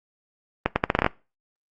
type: accelerating click train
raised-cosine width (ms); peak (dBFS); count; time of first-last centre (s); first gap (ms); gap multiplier
0.5; -3; 9; 0.66-1.064; 100; 0.79
effects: noise-tail reverb RT60 0.3 s tail -23 dB re dry + Opus 32 kbps